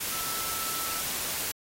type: tone in noise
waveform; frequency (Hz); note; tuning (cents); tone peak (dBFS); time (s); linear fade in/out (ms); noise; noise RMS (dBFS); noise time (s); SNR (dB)
sine; 1318.5; E6; 0; -39; 0.12-1.02; 10; white; -32; 0-1.52; -10
effects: AAC 48 kbps